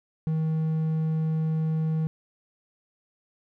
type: tone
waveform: triangle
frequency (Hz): 158.6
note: D#3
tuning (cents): +33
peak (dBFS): -21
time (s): 0.27-2.07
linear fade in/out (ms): 0
effects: none